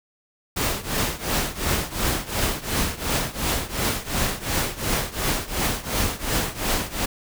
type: noise with tremolo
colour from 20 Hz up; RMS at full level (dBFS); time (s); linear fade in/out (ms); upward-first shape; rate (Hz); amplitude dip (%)
pink; -21; 0.56-7.06; 10; triangle; 2.8; 90
effects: none